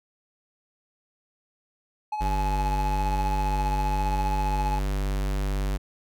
triangle tone with tremolo, 850 Hz, G#5, 40 cents sharp, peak -23 dBFS, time 2.12-4.79 s, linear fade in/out 5 ms, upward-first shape triangle, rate 15 Hz, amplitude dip 50%
square tone, 49 Hz, G1, in tune, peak -25 dBFS, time 2.2-5.78 s, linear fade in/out 20 ms
effects none

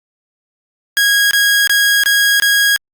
sawtooth tone bursts, 1644 Hz, G#6, 18 cents flat, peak -6 dBFS, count 5, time 0.97-2.762 s, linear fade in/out 0 ms, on 340 ms, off 23 ms, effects Opus 48 kbps

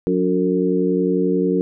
harmonic tone with a mistuned harmonic, 91 Hz, F#2, 28 cents flat, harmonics 2 / 3 / 4 / 5, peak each -21 / -21 / -21 / -21 dBFS, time 0.07-1.61 s, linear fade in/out 0 ms, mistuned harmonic 3, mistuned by +69 cents, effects none

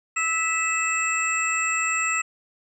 sine tone cluster, 1303 / 1972 / 2624 / 7600 Hz, E6 / B6 / E7 / A#8, -20 / -3 / -9 / +33 cents, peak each -27 / -29 / -25 / -28 dBFS, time 0.16-2.22 s, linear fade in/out 10 ms, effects none

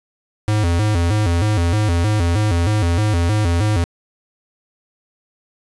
square tone with vibrato, 95.4 Hz, G2, 47 cents flat, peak -15 dBFS, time 0.48-3.84 s, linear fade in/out 0 ms, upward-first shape square, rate 3.2 Hz, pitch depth 190 cents each way, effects resampled to 24000 Hz + 7-bit

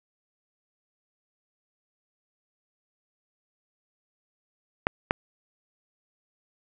clicks, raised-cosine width 0.5 ms, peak -6 / -6 dBFS, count 2, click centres 4.869 / 5.109 s, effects none

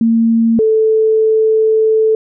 sine tone pair in turn, 228.1 / 439.1 Hz, A#3 / A4, -37 / -4 cents, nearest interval major seventh, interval 1133 cents, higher second, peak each -8 dBFS, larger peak neither, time 0.01-0.59 / 0.59-2.15 s, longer second, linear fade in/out 2 ms, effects none

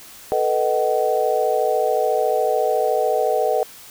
sine chord, B dominant seventh, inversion third, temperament equal with one note detuned, 440 / 493.9 / 622.3 / 753.8 Hz, A4 / B4 / D#5 / F#5, 0 / 0 / 0 / +32 cents, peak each -22 dBFS, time 0.32-3.63 s, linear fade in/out 0 ms, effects white hiss -42 dBFS RMS until 3.9 s

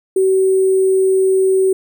sine tone with sample-and-hold, 380.1 Hz, F#4, 47 cents sharp, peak -10 dBFS, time 0.16-1.73 s, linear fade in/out 5 ms, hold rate 8820 Hz, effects none

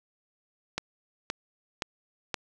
click train, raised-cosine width 0.2 ms, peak -12 dBFS, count 4, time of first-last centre 0.78-2.343 s, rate 1.92 Hz, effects none

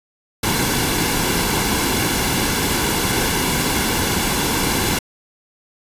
pink noise with comb filter, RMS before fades -19 dBFS, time 0.43-4.99 s, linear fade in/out 5 ms, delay 1.6 ms, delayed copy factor -0.55, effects resampled to 32000 Hz

